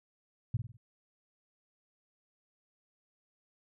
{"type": "tone with echo", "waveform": "sine", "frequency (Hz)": 116.9, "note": "A#2", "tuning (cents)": 5, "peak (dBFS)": -26, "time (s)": [0.54, 0.57], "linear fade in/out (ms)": 5, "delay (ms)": 50, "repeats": 4, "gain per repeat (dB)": -7, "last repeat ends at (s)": 0.77, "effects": []}